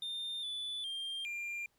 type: tone with pitch steps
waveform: triangle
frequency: 3620 / 3475 / 3190 / 2391 Hz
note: A7 / A7 / G7 / D7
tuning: +48 / -22 / +30 / +30 cents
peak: -36 dBFS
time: 0.02-1.66 s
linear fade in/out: 2 ms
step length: 410 ms
effects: pink hiss -75 dBFS RMS until 1.78 s

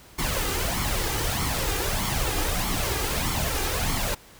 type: noise with flanger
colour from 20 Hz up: pink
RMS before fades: -26 dBFS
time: 0.18-4.15 s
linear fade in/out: 10 ms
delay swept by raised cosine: 0.91 to 2.51 ms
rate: 1.6 Hz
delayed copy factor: +0.6
effects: pink hiss -50 dBFS RMS until 4.39 s

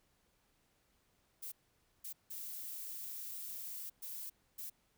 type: noise bursts at uneven times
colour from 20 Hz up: violet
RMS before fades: -45 dBFS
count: 5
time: 1.42-1.52 / 2.04-2.13 / 2.3-3.9 / 4.02-4.3 / 4.58-4.7 s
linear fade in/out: 10 ms
effects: pink hiss -75 dBFS RMS until 4.97 s

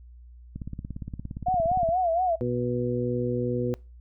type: click train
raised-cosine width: 5 ms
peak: -22 dBFS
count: 24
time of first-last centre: 0.56-1.889 s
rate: 17.3 Hz
type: tone with vibrato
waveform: sine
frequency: 698.5 Hz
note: F5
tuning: in tune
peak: -21 dBFS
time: 1.46-2.36 s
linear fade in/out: 10 ms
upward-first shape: sine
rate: 4.2 Hz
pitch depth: 120 cents each way
type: harmonic tone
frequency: 122.5 Hz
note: B2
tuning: 14 cents flat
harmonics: 1 / 2 / 3 / 4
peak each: -30 / -30 / -30 / -30 dBFS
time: 2.41-3.74 s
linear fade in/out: 0 ms
effects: noise-tail reverb RT60 0.3 s tail -24 dB re dry + added 60 Hz sine -45 dBFS peak until 4 s

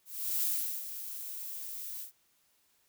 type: noise with ADSR envelope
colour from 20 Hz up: violet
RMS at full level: -30 dBFS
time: 0.05-2.12 s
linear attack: 370 ms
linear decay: 400 ms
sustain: -11 dB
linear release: 110 ms
effects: white hiss -71 dBFS RMS until 2.88 s

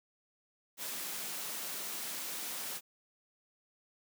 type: high-pass noise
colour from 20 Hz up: white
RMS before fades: -40 dBFS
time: 0.77-2.81 s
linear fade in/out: 50 ms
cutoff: 150 Hz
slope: 48 dB/octave
effects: none

